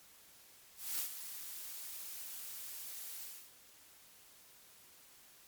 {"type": "noise with ADSR envelope", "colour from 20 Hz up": "blue", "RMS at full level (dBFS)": -36, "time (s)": [0.76, 3.53], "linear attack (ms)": 230, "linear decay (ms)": 100, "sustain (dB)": -10, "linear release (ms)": 310, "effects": ["white hiss -61 dBFS RMS until 5.47 s", "MP3 96 kbps"]}